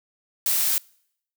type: noise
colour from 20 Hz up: blue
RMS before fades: -22 dBFS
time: 0.46-0.78 s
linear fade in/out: 2 ms
effects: noise-tail reverb RT60 0.7 s tail -26 dB re dry